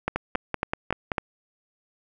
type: two click trains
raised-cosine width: 0.5 ms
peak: -9 / -10 dBFS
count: 5 / 6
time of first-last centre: 0.08-1.182 / 0.16-1.118 s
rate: 3.63 / 5.22 Hz
effects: none